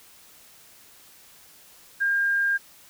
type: tone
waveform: sine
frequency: 1607 Hz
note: G6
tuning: 43 cents sharp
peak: -20 dBFS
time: 2-2.58 s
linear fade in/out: 20 ms
effects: white hiss -52 dBFS RMS until 2.89 s